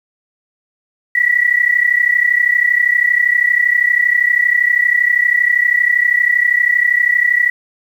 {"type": "tone pair together", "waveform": "sine", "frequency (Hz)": [1927.4, 1960], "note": ["B6", "B6"], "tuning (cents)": [-43, -14], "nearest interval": "unison", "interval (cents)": 29, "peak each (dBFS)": -13, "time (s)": [1.15, 7.5], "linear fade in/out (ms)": 5, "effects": ["7-bit"]}